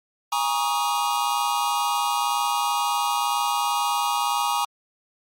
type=tone cluster; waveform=square; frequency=824 / 946 / 1119 / 1242 Hz; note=G#5 / A#5 / C#6 / D#6; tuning=-14 / +25 / +16 / -3 cents; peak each=-27 / -26 / -29 / -29 dBFS; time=0.32-4.65 s; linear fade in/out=5 ms; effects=MP3 64 kbps